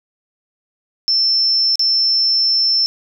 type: tone with dropouts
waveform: sine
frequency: 5340 Hz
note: E8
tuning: 22 cents sharp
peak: -12 dBFS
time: 1.08-2.86 s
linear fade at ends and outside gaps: 0 ms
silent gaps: 1.756-1.794 s
effects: none